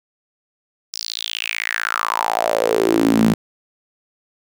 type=tone with high-pass filter sweep; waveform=sawtooth; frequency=55.9 Hz; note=A1; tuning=28 cents sharp; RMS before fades=-19 dBFS; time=0.93-3.34 s; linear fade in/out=5 ms; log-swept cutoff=5400 to 190 Hz; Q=5.9; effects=none